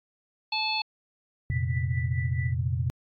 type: harmonic tone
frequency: 870 Hz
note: A5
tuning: 20 cents flat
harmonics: 1 / 3 / 4 / 5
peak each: -31 / -30 / -35 / -30 dBFS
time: 0.52-0.82 s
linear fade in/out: 5 ms
type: tone with tremolo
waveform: sine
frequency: 1975.5 Hz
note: B6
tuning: in tune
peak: -34 dBFS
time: 1.5-2.55 s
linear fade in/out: 20 ms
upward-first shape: triangle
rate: 4.6 Hz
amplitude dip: 90%
type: chord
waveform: sine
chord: F suspended fourth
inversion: none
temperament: just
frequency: 87.31 / 116.41 / 130.96 Hz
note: F2 / Bb2 / C3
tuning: 0 / -2 / +2 cents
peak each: -29 dBFS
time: 1.5-2.9 s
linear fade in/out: 0 ms
effects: AAC 64 kbps